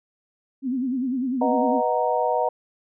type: tone with vibrato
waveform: sine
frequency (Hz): 256.4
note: C4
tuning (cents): -35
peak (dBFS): -22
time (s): 0.62-1.82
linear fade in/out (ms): 50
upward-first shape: sine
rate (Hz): 10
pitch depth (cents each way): 110
type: chord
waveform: sine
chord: B major seventh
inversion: none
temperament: equal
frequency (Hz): 493.9 / 622.3 / 740 / 932.3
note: B4 / D#5 / F#5 / A#5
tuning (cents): 0 / 0 / 0 / 0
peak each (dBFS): -25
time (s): 1.41-2.49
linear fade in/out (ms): 5
effects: none